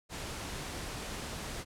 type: noise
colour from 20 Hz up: pink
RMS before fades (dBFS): -40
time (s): 0.09-1.65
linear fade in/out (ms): 50
effects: low-pass 10000 Hz 12 dB/octave